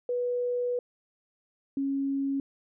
sine tone pair in turn, 490 / 275 Hz, B4 / C#4, -14 / -14 cents, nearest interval minor seventh, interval 1000 cents, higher first, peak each -26 dBFS, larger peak neither, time 0.09-0.79 / 1.77-2.4 s, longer first, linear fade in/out 2 ms, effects none

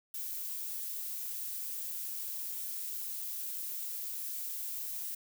violet noise, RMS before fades -39 dBFS, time 0.14-5.15 s, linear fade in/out 5 ms, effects none

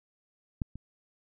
clicks, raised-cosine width 5 ms, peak -18 / -29 dBFS, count 2, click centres 0.618 / 0.756 s, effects none

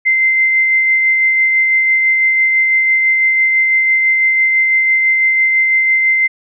sine tone with tremolo, 2078 Hz, C7, 12 cents flat, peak -8 dBFS, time 0.05-6.28 s, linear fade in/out 20 ms, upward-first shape sine, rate 6 Hz, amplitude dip 25%, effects none

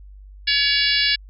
harmonic tone with a mistuned harmonic, 567 Hz, C#5, 39 cents sharp, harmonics 3 / 4 / 5 / 6 / 7 / 8 / 9, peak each -24 / -24 / -24 / -24 / -24 / -24 / -24 dBFS, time 0.47-1.16 s, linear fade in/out 10 ms, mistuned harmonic 7, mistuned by +16 cents, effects added 49 Hz sine -39 dBFS peak until 1.29 s

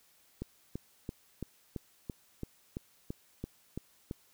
click train, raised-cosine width 3 ms, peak -24 dBFS, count 12, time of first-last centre 0.42-4.111 s, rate 2.98 Hz, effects white hiss -66 dBFS RMS until 4.33 s

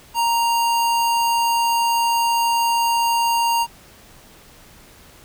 square tone, 932.3 Hz, A#5, in tune, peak -17 dBFS, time 0.14-3.67 s, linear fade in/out 50 ms, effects pink hiss -47 dBFS RMS until 5.24 s

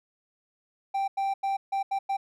triangle tone bursts at uneven times, 784 Hz, G5, in tune, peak -23 dBFS, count 6, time 0.94-1.08 / 1.17-1.34 / 1.43-1.57 / 1.72-1.83 / 1.91-1.99 / 2.09-2.17 s, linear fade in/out 10 ms, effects none

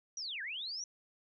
sine linear two-way sweep, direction down then up, 5940 to 1543 to 5940 Hz, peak -38 dBFS, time 0.17-0.84 s, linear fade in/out 2 ms, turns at 0.42 s, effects none

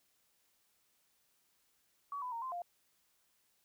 sine tone with pitch steps, 1133 / 999 / 925 / 1040 / 701 Hz, C#6 / B5 / A#5 / C6 / F5, +37 / +20 / -14 / -11 / +6 cents, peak -38 dBFS, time 2.12-2.62 s, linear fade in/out 2 ms, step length 100 ms, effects white hiss -75 dBFS RMS until 3.64 s

